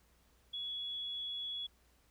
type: tone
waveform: sine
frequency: 3374 Hz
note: G#7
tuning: 27 cents sharp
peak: -38 dBFS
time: 0.53-1.67 s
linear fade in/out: 10 ms
effects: added 60 Hz sine -70 dBFS peak until 2.1 s + pink hiss -71 dBFS RMS until 2.1 s